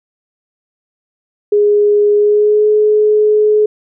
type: tone with pitch glide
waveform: sine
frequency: 414.2 to 424.4 Hz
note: G#4 to G#4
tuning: -5 to +38 cents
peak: -7 dBFS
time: 1.52-3.66 s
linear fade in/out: 5 ms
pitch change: +43 cents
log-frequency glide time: 2.15-2.68 s
effects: none